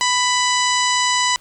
harmonic tone with a mistuned harmonic, 993 Hz, B5, 9 cents sharp, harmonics 1 / 2 / 3 / 4 / 5 / 6 / 7 / 8, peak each -19 / -22 / -24 / -25 / -26 / -27 / -27 / -28 dBFS, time 0.01-1.36 s, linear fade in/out 0 ms, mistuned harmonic 7, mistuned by +28 cents, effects pink hiss -50 dBFS RMS until 1.4 s

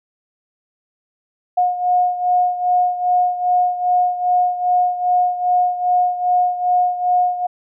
sine beating tone pair, 720 / 722.5 Hz, F#5 / F#5, -47 / -41 cents, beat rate 2.5 Hz, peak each -15 / -20 dBFS, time 1.57-7.47 s, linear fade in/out 10 ms, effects none

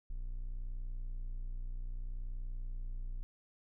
triangle tone, 30.31 Hz, B0, 32 cents flat, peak -35 dBFS, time 0.1-3.23 s, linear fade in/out 0 ms, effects none

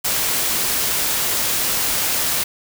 white noise, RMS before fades -20 dBFS, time 0.04-2.44 s, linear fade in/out 10 ms, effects none

